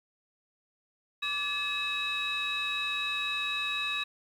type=tone cluster; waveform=sine; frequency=1162 / 1714 / 2582 / 3824 Hz; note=D6 / A6 / E7 / A#7; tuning=-19 / -46 / -37 / +43 cents; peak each=-37 / -39 / -31 / -32 dBFS; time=1.22-4.04 s; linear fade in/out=10 ms; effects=tanh soft clip ceiling -24 dBFS + 10-bit